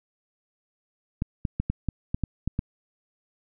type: clicks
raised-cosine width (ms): 5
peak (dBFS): -13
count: 9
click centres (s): 1.221 / 1.452 / 1.6 / 1.7 / 1.887 / 2.145 / 2.237 / 2.476 / 2.591
effects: none